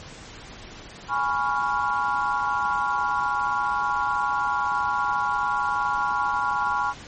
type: chord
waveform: sine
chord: C# dominant seventh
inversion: second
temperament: equal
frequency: 830.6 / 987.8 / 1108.7 / 1396.9 Hz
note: G#5 / B5 / C#6 / E#6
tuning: 0 / 0 / 0 / 0 cents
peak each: -27 dBFS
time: 1.08-6.94 s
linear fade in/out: 50 ms
effects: pink hiss -42 dBFS RMS until 7.07 s + MP3 32 kbps